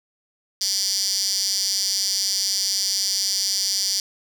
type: tone with high-pass filter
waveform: 15% pulse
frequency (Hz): 196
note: G3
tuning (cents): 0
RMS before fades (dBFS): -23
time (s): 0.61-4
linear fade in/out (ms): 2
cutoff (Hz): 5100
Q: 9
effects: none